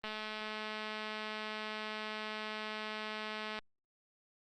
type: click train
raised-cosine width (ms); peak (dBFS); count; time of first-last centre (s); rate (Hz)
0.3; -25; 764; 0.04-3.589; 215
effects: Opus 24 kbps

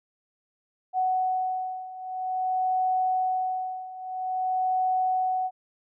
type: beating tone pair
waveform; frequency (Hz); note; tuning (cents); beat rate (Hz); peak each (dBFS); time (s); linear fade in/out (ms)
sine; 744 / 744.5; F#5 / F#5; +9 / +11; 0.5; -29 / -26; 0.93-5.51; 50
effects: none

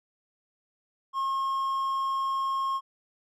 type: tone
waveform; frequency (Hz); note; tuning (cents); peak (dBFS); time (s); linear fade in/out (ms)
triangle; 1078; C#6; -49; -24; 1.13-2.81; 50
effects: none

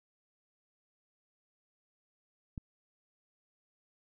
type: click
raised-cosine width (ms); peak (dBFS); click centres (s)
5; -27; 2.578
effects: none

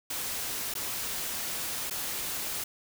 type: noise with dropouts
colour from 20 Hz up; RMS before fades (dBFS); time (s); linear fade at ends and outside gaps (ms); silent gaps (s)
white; -34; 0.1-2.64; 5; 0.74-0.751 / 1.899-1.908
effects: none

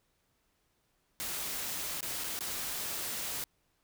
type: noise with dropouts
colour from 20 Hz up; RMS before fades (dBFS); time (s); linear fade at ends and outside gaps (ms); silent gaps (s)
white; -37; 1.2-3.44; 0; 2.007-2.028 / 2.238-2.242 / 2.39-2.407
effects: pink hiss -75 dBFS RMS until 3.83 s

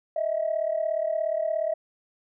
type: tone pair together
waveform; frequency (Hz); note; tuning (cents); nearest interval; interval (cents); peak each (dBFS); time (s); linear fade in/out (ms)
sine; 623 / 660; D#5 / E5; +2 / +2; minor second; 100; -26; 0.16-1.74; 5
effects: tanh soft clip ceiling -17 dBFS

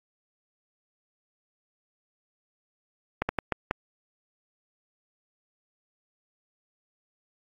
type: slowing click train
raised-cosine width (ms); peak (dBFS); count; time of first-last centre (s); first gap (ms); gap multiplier
0.5; -10; 5; 3.22-3.711; 70; 1.39
effects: AAC 48 kbps

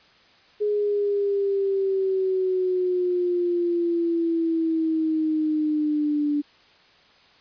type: exponential sweep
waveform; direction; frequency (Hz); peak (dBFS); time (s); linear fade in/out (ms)
sine; down; 419 to 291.3; -20; 0.6-6.42; 20
effects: white hiss -55 dBFS RMS until 7.4 s + resampled to 11025 Hz

